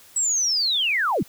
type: linear sweep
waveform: sine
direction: down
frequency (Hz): 7900 to 110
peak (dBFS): -19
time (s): 0.16-1.23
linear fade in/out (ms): 5
effects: white hiss -50 dBFS RMS until 1.28 s